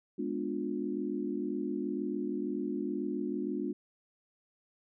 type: chord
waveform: sine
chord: G# diminished seventh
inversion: none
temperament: equal with one note detuned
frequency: 207.7 / 246.9 / 293.7 / 355.7 Hz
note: G#3 / B3 / D4 / F4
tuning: 0 / 0 / 0 / +32 cents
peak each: -38 / -38 / -36 / -37 dBFS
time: 0.18-3.73 s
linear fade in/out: 10 ms
effects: none